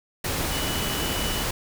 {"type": "tone in noise", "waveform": "sine", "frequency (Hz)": 2960, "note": "F#7", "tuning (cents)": 0, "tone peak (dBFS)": -33, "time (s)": [0.51, 1.43], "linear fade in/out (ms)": 5, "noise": "pink", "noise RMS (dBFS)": -27, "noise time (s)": [0.24, 1.51], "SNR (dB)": -9, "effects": []}